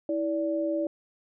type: tone pair together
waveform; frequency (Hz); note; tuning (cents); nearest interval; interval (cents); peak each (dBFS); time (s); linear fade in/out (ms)
sine; 325.1 / 579.9; E4 / D5; -24 / -22; minor seventh; 1002; -28; 0.09-0.87; 2
effects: none